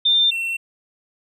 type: tone pair in turn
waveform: sine / triangle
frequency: 3596 / 2709 Hz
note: A7 / E7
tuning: +37 / +47 cents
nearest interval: perfect fourth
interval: 490 cents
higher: first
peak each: -13 / -20 dBFS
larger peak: first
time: 0.05-0.31 / 0.31-0.57 s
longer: neither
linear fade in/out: 10 ms
effects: none